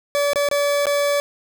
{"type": "tone with dropouts", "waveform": "40% pulse", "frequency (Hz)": 574, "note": "D5", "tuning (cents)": -40, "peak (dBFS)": -16, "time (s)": [0.15, 1.2], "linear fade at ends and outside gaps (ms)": 0, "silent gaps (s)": [[0.333, 0.358], [0.488, 0.513], [0.856, 0.868]], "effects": []}